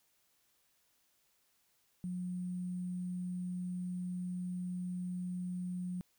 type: tone with sample-and-hold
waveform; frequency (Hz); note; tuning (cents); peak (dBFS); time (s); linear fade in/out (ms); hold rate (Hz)
sine; 180; F#3; -47; -36; 2.04-6.01; 0; 8820
effects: white hiss -74 dBFS RMS until 6.18 s